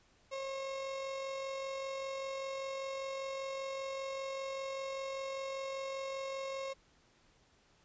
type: tone with amplitude modulation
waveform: 35% pulse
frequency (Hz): 540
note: C#5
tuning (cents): -45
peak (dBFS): -35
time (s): 0.31-6.74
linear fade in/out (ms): 20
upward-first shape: sine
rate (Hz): 45.1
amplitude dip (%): 30
effects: pink hiss -68 dBFS RMS until 7.84 s + resampled to 16000 Hz

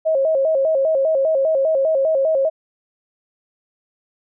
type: tone with vibrato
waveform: sine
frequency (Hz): 587.3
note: D5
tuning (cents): 0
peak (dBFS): -14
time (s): 0.05-2.5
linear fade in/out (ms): 20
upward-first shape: square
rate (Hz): 5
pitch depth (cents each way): 140
effects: none

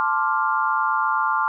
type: chord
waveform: sine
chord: D minor seventh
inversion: second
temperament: equal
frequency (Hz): 880 / 1046.5 / 1174.7 / 1396.9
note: A5 / C6 / D6 / F6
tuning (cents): 0 / 0 / 0 / 0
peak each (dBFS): -24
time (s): 0-1.48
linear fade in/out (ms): 0
effects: none

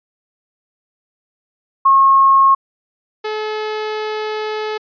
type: tone pair in turn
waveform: sine / sawtooth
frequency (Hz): 1085 / 429.6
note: C#6 / A4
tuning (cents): -37 / -41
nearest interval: octave + major third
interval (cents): 1604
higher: first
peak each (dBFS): -7 / -16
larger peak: first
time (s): 1.85-2.55 / 3.24-4.78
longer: second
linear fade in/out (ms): 10
effects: resampled to 11025 Hz

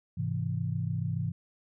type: chord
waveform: sine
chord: Ab augmented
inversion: none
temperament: equal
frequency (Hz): 103.83 / 130.81 / 164.81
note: Ab2 / C3 / E3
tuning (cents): 0 / 0 / 0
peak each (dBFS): -33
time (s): 0.17-1.32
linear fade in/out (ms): 10
effects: none

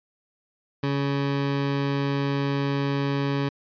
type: tone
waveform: 20% pulse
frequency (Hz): 140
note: C#3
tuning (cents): +18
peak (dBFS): -18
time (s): 0.83-3.49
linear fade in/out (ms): 5
effects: resampled to 11025 Hz

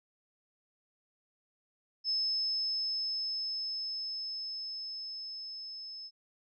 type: tone with level ramp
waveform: sine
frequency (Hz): 5220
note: E8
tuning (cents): -18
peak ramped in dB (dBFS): -28 to -42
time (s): 2.04-6.11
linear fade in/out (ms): 50
effects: none

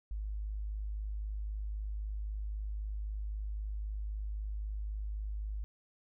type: tone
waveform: sine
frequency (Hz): 51.91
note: G#1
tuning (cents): 0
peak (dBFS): -35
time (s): 0.11-5.64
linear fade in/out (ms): 0
effects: none

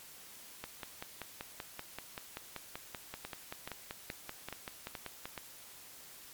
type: two click trains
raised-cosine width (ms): 0.3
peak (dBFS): -24 / -24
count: 6 / 25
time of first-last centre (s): 3.25-5.378 / 0.64-5.255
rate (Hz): 2.35 / 5.2
effects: white hiss -53 dBFS RMS until 6.33 s + MP3 96 kbps

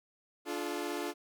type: chord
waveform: sawtooth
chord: D minor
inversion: none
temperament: equal with one note detuned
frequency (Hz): 293.7 / 349.2 / 430.2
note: D4 / F4 / A4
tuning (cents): 0 / 0 / -39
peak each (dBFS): -35 / -34 / -36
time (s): 0.45-1.14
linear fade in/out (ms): 50
effects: none

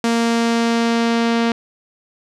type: tone with low-pass filter sweep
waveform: sawtooth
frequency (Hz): 231.9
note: A#3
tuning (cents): -9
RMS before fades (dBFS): -17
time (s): 0.04-1.52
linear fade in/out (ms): 2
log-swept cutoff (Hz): 7600 to 4200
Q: 0.99
effects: none

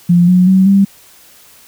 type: tone with pitch steps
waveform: sine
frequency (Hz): 174.4 / 181.6 / 189.09 / 196.89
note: F3 / F#3 / F#3 / G3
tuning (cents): -2 / -32 / +38 / +8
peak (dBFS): -5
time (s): 0.09-0.85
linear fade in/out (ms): 10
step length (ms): 190
effects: white hiss -43 dBFS RMS until 1.67 s

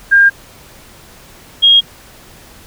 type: tone pair in turn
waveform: sine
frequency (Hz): 1606 / 3263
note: G6 / G#7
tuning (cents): +41 / -31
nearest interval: octave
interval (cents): 1228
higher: second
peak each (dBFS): -4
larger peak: neither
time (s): 0.11-0.3 / 1.62-1.81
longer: neither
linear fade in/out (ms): 20
effects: pink hiss -40 dBFS RMS until 2.66 s

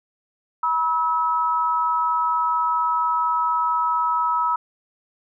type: tone pair together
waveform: sine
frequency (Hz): 968.7 / 1293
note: B5 / E6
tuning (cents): -34 / -34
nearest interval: perfect fourth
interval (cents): 500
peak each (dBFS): -21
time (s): 0.63-4.56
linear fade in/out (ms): 5
effects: none

